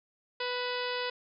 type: harmonic tone with a mistuned harmonic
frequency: 493.9 Hz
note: B4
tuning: in tune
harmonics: 1 / 2 / 3 / 4 / 5 / 6 / 7 / 8 / 9 / 10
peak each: -35 / -38 / -40 / -41 / -42 / -43 / -43 / -44 / -45 / -45 dBFS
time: 0.4-1.1 s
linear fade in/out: 5 ms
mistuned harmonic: 5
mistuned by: +51 cents
effects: none